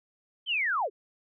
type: linear sweep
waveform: sine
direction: down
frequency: 3173 to 343.4 Hz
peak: -25 dBFS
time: 0.46-0.9 s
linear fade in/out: 50 ms
effects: none